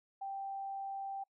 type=tone; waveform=sine; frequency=784 Hz; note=G5; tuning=in tune; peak=-38 dBFS; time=0.21-1.24 s; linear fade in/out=10 ms; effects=noise-tail reverb RT60 0.1 s tail -26 dB re dry